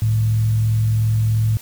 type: tone with frequency modulation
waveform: sine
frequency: 110 Hz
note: A2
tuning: in tune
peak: -14 dBFS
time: 0.02-1.57 s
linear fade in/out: 0 ms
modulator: 43 Hz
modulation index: 0.29
effects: white hiss -41 dBFS RMS until 1.61 s